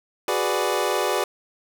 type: chord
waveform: 25% pulse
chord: G# half-diminished seventh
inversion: third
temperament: equal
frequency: 370 / 415.3 / 493.9 / 587.3 Hz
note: F#4 / G#4 / B4 / D5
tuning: 0 / 0 / 0 / 0 cents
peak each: -23 dBFS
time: 0.28-1.24 s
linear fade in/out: 2 ms
effects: none